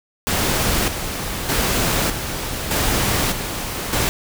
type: noise with tremolo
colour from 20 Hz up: pink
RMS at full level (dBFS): -19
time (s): 0.27-4.09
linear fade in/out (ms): 0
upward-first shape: square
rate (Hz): 0.82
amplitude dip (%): 55
effects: none